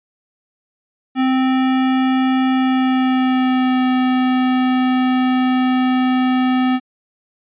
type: tone with pitch glide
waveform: square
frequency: 260.4 to 255.6 Hz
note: C4 to C4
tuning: -8 to -40 cents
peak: -14 dBFS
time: 1.15-6.8 s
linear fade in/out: 50 ms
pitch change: -32 cents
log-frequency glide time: 2.51-3.86 s
effects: resampled to 8000 Hz